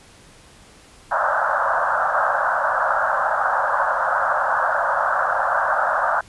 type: band-pass noise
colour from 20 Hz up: white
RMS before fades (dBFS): -20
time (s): 1.11-6.21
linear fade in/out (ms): 5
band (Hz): 550 to 1600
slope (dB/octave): 96
effects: pink hiss -48 dBFS RMS until 6.28 s + resampled to 24000 Hz